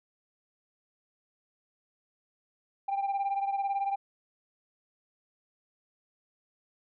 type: beating tone pair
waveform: sine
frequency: 790 / 808 Hz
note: G5 / G#5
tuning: +13 / -48 cents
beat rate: 18 Hz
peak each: -27 / -32 dBFS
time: 2.88-3.96 s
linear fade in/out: 10 ms
effects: tanh soft clip ceiling -25 dBFS